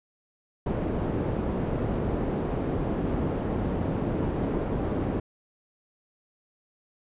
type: low-pass noise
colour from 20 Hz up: white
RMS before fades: -28 dBFS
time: 0.66-5.2 s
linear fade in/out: 5 ms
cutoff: 370 Hz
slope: 12 dB/octave
effects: resampled to 8000 Hz